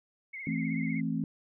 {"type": "tone with vibrato", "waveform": "sine", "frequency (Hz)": 2136, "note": "C7", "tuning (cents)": 35, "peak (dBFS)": -38, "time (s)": [0.33, 1.01], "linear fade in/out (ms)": 10, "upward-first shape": "triangle", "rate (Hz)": 16, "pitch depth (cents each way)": 84}
{"type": "chord", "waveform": "sine", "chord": "A minor", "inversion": "second", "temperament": "just", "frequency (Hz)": [165, 220, 264], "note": ["E3", "A3", "C4"], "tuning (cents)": [2, 0, 16], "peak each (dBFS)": -33, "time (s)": [0.47, 1.24], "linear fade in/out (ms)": 2}
{"effects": []}